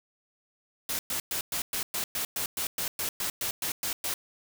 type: noise bursts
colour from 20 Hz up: white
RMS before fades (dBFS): -31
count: 16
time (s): 0.89-4.14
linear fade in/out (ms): 2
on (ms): 100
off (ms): 110
effects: none